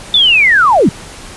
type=linear sweep; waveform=sine; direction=down; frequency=3589 to 141.6 Hz; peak=-5 dBFS; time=0.14-0.89 s; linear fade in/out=2 ms; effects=pink hiss -31 dBFS RMS until 1.36 s + resampled to 24000 Hz